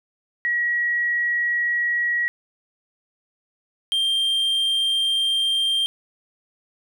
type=tone pair in turn; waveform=sine / triangle; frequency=1913 / 3177 Hz; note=A#6 / G7; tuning=+44 / +23 cents; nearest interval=major sixth; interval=879 cents; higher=second; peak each=-19 / -17 dBFS; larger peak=second; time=0.45-2.28 / 3.92-5.86 s; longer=second; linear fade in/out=0 ms; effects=none